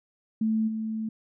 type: tone with level steps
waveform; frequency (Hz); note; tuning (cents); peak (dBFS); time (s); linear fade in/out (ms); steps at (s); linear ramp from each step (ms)
sine; 220; A3; 0; -22 / -28; 0.41-1.09; 5; 0.67; 20
effects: none